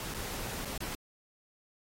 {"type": "noise with dropouts", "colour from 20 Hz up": "pink", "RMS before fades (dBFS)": -39, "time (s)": [0, 0.95], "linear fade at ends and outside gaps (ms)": 1, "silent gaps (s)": [[0.14, 0.146], [0.65, 0.655], [0.778, 0.805]], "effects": ["AAC 48 kbps"]}